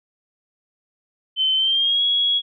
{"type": "tone with pitch glide", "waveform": "sine", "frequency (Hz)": [3072, 3331], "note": ["G7", "G#7"], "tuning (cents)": [-36, 4], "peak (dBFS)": -16, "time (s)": [1.36, 2.42], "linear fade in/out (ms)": 50, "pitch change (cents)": 140, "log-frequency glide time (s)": [1.56, 2.02], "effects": []}